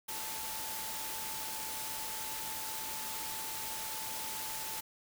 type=tone in noise; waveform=sine; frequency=878 Hz; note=A5; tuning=4 cents flat; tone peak=-46 dBFS; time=0.08-4.81 s; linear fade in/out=10 ms; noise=white; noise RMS=-40 dBFS; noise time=0.08-4.81 s; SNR=-9 dB; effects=none